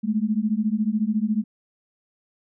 sine beating tone pair, 207.7 / 221.7 Hz, G#3 / A3, 0 / +13 cents, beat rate 14 Hz, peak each -23 dBFS, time 0.03-1.44 s, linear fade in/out 20 ms, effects none

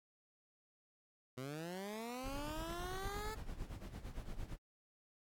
15% pulse linear sweep, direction up, 123.47 to 440 Hz, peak -37 dBFS, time 1.37-3.35 s, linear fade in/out 10 ms
brown noise with tremolo, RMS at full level -43 dBFS, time 2.23-4.58 s, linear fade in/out 50 ms, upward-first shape sine, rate 8.8 Hz, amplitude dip 70%
effects AAC 64 kbps

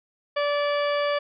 harmonic tone with a mistuned harmonic, 580 Hz, D5, 22 cents flat, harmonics 1 / 2 / 3 / 4 / 5 / 6 / 8, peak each -23 / -29 / -33 / -35 / -37 / -39 / -41 dBFS, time 0.36-1.19 s, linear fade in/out 10 ms, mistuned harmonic 6, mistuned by -21 cents, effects none

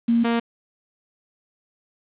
sine / sawtooth tone pair in turn, 233.1 / 233.1 Hz, A#3 / A#3, 0 / 0 cents, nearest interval unison, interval 0 cents, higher neither, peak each -15 dBFS, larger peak neither, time 0.08-0.24 / 0.24-0.4 s, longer neither, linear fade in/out 10 ms, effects resampled to 8000 Hz + 7-bit

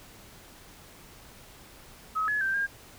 sine tone with pitch steps, 1277 / 1699 / 1567 / 1613 Hz, D#6 / G#6 / G6 / G6, +45 / +39 / -1 / +49 cents, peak -25 dBFS, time 2.15-2.67 s, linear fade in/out 20 ms, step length 130 ms, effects pink hiss -51 dBFS RMS until 2.98 s

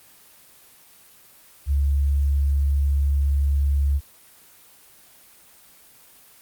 sine tone, 70.3 Hz, C#2, 25 cents sharp, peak -17 dBFS, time 1.66-4.01 s, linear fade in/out 50 ms, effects white hiss -51 dBFS RMS until 6.41 s + Opus 24 kbps

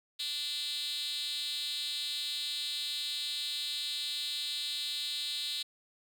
5% pulse tone with high-pass filter, 293.7 Hz, D4, in tune, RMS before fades -36 dBFS, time 0.19-5.63 s, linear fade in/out 10 ms, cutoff 3900 Hz, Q 6, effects 11-bit

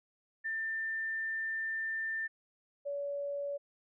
sine tone pair in turn, 1790 / 568.4 Hz, A6 / C#5, +29 / +43 cents, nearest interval octave + minor sixth, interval 1986 cents, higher first, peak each -33 / -34 dBFS, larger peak first, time 0.44-2.28 / 2.85-3.58 s, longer first, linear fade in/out 20 ms, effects none

